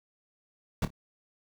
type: noise with echo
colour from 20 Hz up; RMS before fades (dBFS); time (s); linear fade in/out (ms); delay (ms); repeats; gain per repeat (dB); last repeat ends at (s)
brown; -26; 0.82-0.85; 2; 27; 2; -13; 0.904
effects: none